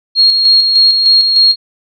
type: tone with tremolo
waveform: sine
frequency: 4272 Hz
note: C8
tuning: 35 cents sharp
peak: -4 dBFS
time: 0.15-1.56 s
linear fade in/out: 50 ms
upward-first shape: square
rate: 3.3 Hz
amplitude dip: 40%
effects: none